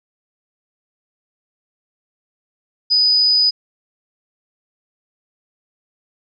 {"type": "tone", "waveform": "sine", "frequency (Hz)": 4978, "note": "D#8", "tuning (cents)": 0, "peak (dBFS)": -11, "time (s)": [2.9, 3.51], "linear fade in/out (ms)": 20, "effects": []}